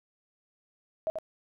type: tone with echo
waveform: sine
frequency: 637 Hz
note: D#5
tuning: 41 cents sharp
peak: -26 dBFS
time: 1.07-1.1 s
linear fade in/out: 0 ms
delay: 86 ms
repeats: 1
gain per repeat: -5 dB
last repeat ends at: 1.186 s
effects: none